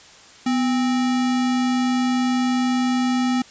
sine tone with sample-and-hold, 249.7 Hz, B3, 19 cents sharp, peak -17 dBFS, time 0.46-3.42 s, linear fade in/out 5 ms, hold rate 1050 Hz, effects white hiss -46 dBFS RMS until 3.5 s + resampled to 16000 Hz

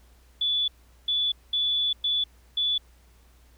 sine tone bursts at uneven times, 3453 Hz, A7, 33 cents flat, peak -22 dBFS, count 5, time 0.41-0.68 / 1.08-1.32 / 1.53-1.93 / 2.04-2.24 / 2.57-2.78 s, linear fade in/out 5 ms, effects added 60 Hz sine -54 dBFS peak until 3.57 s + pink hiss -62 dBFS RMS until 3.57 s

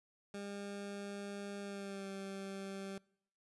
20% pulse tone with pitch glide, 201.2 to 195.02 Hz, G3 to G3, +45 to -9 cents, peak -38 dBFS, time 0.34-2.98 s, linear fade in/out 2 ms, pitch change -54 cents, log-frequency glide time 1.61-2.09 s, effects noise-tail reverb RT60 0.7 s tail -25 dB re dry + resampled to 24000 Hz

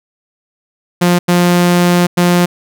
sawtooth tone bursts at uneven times, 176.1 Hz, F3, 15 cents sharp, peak -4 dBFS, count 3, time 1.01-1.19 / 1.28-2.07 / 2.17-2.46 s, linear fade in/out 10 ms, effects none

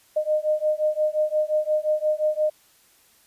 sine beating tone pair, 610 / 615.7 Hz, D#5 / D#5, -34 / -18 cents, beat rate 5.7 Hz, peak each -23 dBFS, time 0.16-2.5 s, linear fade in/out 10 ms, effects white hiss -58 dBFS RMS until 3.26 s + resampled to 32000 Hz

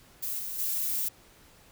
violet noise with level steps, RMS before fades -33 / -36 / -30 dBFS, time 0.22-1.09 s, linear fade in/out 10 ms, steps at 0.38 / 0.58 s, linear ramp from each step 20 ms, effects pink hiss -57 dBFS RMS until 1.71 s

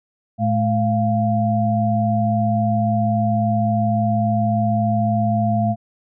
sine tone cluster, 110.9 / 214.5 / 692 Hz, A2 / A3 / F5, +14 / -44 / -16 cents, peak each -20 dBFS, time 0.38-5.76 s, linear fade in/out 50 ms, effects none

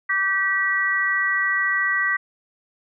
harmonic tone, 387.7 Hz, G4, 19 cents flat, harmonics 3 / 4 / 5, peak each -27 / -25 / -20 dBFS, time 0.09-2.17 s, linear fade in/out 10 ms, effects none

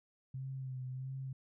sine tone with vibrato, 130.81 Hz, C3, in tune, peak -39 dBFS, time 0.34-1.33 s, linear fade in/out 5 ms, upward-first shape sine, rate 1.5 Hz, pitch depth 38 cents each way, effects none

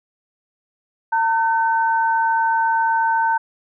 sine tone pair together, 907 / 1525.4 Hz, A#5 / G6, -48 / -48 cents, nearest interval major sixth, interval 900 cents, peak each -16 / -22 dBFS, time 1.12-3.38 s, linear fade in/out 10 ms, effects none

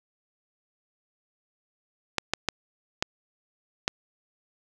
clicks, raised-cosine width 0.2 ms, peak -6 dBFS, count 5, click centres 2.183 / 2.336 / 2.487 / 3.025 / 3.879 s, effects none

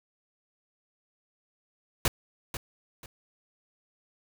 pink noise with echo, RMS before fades -24 dBFS, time 2.05-2.08 s, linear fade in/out 2 ms, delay 490 ms, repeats 2, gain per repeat -11 dB, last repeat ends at 3.06 s, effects none

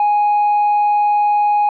sine tone, 830 Hz, G#5, 1 cent flat, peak -9 dBFS, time 0-1.69 s, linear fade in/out 2 ms, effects tanh soft clip ceiling -10 dBFS

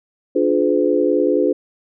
sine chord, D diminished seventh, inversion none, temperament just, 293.7 / 352.4 / 422.9 / 507.5 Hz, D4 / F4 / Ab4 / Cb5, 0 / +16 / +31 / +47 cents, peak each -19 dBFS, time 0.35-1.53 s, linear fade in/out 10 ms, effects none

